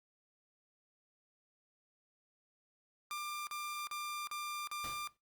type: tone bursts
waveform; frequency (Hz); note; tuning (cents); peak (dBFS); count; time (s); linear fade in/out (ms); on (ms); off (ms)
sawtooth; 1192; D6; +25; -35; 5; 3.11-5.074; 0; 360; 41
type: noise with exponential decay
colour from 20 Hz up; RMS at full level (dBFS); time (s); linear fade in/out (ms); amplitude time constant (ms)
pink; -45; 4.84-5.17; 2; 71
effects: noise-tail reverb RT60 0.2 s tail -21 dB re dry + Opus 48 kbps